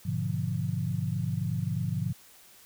sine chord, G# diminished seventh, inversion none, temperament equal with one note detuned, 103.23 / 123.47 / 146.83 / 174.61 Hz, G#2 / B2 / D3 / F3, -10 / 0 / 0 / 0 cents, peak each -33 dBFS, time 0.05-2.13 s, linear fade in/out 10 ms, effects white hiss -55 dBFS RMS until 2.65 s

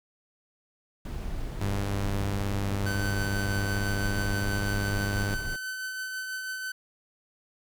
brown noise, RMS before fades -34 dBFS, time 1.05-5.56 s, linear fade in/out 2 ms
sawtooth tone with pitch glide, 99.9 to 100.59 Hz, G2 to G2, +33 to +45 cents, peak -24 dBFS, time 1.61-5.35 s, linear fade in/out 5 ms, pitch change +12 cents, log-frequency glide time 3.6-4.21 s
45% pulse tone with tremolo, 1521 Hz, F#6, 47 cents sharp, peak -31 dBFS, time 2.86-6.72 s, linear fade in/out 5 ms, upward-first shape triangle, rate 6.1 Hz, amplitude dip 35%
effects none

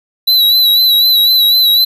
square tone with vibrato, 3952 Hz, B7, in tune, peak -7 dBFS, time 0.27-1.85 s, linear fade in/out 10 ms, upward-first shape sine, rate 4 Hz, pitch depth 50 cents each way, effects 7-bit

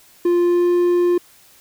triangle tone with pitch glide, 349.2 to 351.8 Hz, F4 to F4, 0 to +13 cents, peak -11 dBFS, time 0.25-1.18 s, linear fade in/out 5 ms, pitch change +13 cents, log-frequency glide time 0.39-0.72 s, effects white hiss -50 dBFS RMS until 1.6 s

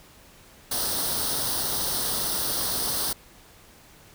white noise with comb filter, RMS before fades -27 dBFS, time 0.71-3.13 s, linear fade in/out 5 ms, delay 0.21 ms, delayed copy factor +0.75, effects pink hiss -52 dBFS RMS until 4.14 s

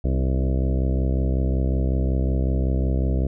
harmonic tone with a mistuned harmonic, 65.41 Hz, C2, in tune, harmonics 1 / 2 / 3 / 4 / 5 / 6 / 7 / 8 / 9 / 10, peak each -20 / -26 / -30 / -32 / -34 / -36 / -37 / -38 / -39 / -40 dBFS, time 0.04-3.27 s, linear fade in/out 5 ms, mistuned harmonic 5, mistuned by -20 cents, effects none

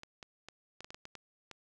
clicks, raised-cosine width 0.2 ms, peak -29 dBFS, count 10, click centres 0.034 / 0.228 / 0.486 / 0.806 / 0.845 / 0.905 / 0.945 / 1.054 / 1.153 / 1.513 s, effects none

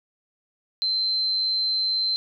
sine tone, 4099 Hz, C8, 36 cents flat, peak -21 dBFS, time 0.82-2.16 s, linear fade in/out 0 ms, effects none

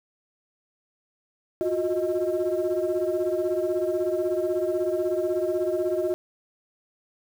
sine tone cluster, 351.7 / 367.9 / 625 Hz, F4 / F#4 / D#5, +12 / -10 / +8 cents, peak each -26 dBFS, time 1.61-6.14 s, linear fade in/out 0 ms, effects tanh soft clip ceiling -17 dBFS + 8-bit

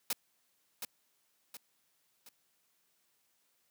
white noise with echo, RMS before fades -33 dBFS, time 0.1-0.13 s, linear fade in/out 2 ms, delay 720 ms, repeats 3, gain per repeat -7 dB, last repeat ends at 2.29 s, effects white hiss -75 dBFS RMS until 3.7 s + high-pass 100 Hz 12 dB/octave

